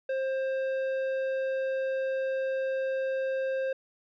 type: tone with tanh clipping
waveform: sine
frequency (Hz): 530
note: C5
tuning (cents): +22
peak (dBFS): -29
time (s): 0.09-3.73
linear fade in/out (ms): 5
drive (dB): 10
effects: none